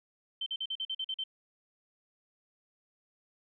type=tone bursts; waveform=sine; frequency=3101 Hz; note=G7; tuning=19 cents flat; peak=-32 dBFS; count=9; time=0.41-1.239 s; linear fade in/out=5 ms; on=53 ms; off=44 ms; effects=none